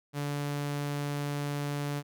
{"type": "tone", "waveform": "sawtooth", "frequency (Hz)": 144.4, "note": "D3", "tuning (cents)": -29, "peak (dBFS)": -27, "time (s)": [0.13, 2.03], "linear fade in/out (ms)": 50, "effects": []}